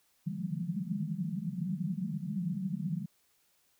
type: band-pass noise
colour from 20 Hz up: pink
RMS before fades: -35 dBFS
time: 0.26-3.06 s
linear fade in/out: 10 ms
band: 150 to 210 Hz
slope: 96 dB/octave
effects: white hiss -71 dBFS RMS until 3.79 s